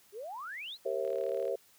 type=exponential sweep; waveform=sine; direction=up; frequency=379.3 to 4400 Hz; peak=-39 dBFS; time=0.12-0.78 s; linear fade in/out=50 ms
type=chord; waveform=sine; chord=G diminished seventh; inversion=none; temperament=equal with one note detuned; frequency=392 / 466.2 / 540.1 / 659.3 Hz; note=G4 / Bb4 / Db5 / Fb5; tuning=0 / 0 / -45 / 0 cents; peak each=-37 / -36 / -34 / -39 dBFS; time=0.85-1.56 s; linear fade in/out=10 ms
type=click train; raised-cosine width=0.3 ms; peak=-38 dBFS; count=17; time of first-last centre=1.05-1.48 s; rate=37.2 Hz
effects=white hiss -63 dBFS RMS until 1.78 s + high-pass 60 Hz 12 dB/octave